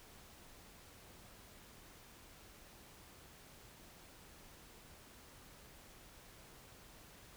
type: silence
effects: pink hiss -59 dBFS RMS until 7.36 s